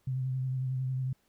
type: tone with vibrato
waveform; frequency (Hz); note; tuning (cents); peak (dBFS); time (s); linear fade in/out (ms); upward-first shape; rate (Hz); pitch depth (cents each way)
sine; 130; C3; -11; -29; 0.07-1.13; 5; sine; 11; 28
effects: pink hiss -72 dBFS RMS until 1.28 s